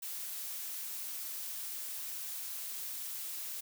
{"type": "noise", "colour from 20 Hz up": "blue", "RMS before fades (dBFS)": -41, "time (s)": [0.02, 3.61], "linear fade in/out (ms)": 10, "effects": []}